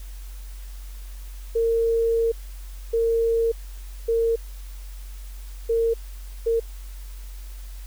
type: tone bursts at uneven times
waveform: sine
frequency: 458.3 Hz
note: A#4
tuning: 29 cents flat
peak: -18 dBFS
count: 5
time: 1.55-2.32 / 2.93-3.52 / 4.08-4.36 / 5.69-5.94 / 6.46-6.6 s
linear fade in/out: 10 ms
effects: added 46 Hz sine -34 dBFS peak until 7.86 s + white hiss -50 dBFS RMS until 7.86 s